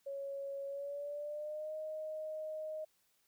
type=tone with pitch glide; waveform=sine; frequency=554.4 to 622.3 Hz; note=C#5 to D#5; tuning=0 to 0 cents; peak=-39 dBFS; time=0.06-2.85 s; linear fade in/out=10 ms; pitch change=+200 cents; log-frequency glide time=0.67-1.75 s; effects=white hiss -75 dBFS RMS until 3.27 s